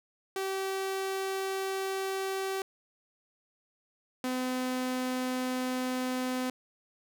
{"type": "tone pair in turn", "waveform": "sawtooth", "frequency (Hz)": [385.1, 254.6], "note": ["G4", "C4"], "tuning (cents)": [-31, -47], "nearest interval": "perfect fifth", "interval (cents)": 716, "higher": "first", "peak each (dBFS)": [-27, -26], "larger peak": "second", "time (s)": [[0.36, 2.62], [4.24, 6.5]], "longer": "neither", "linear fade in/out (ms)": 2, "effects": []}